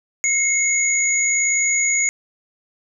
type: tone pair together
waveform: sine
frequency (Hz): 2160 / 6779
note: C#7 / G#8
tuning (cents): -45 / +35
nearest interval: octave + minor sixth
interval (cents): 1980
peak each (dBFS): -19 / -18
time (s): 0.24-2.09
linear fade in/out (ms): 0
effects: none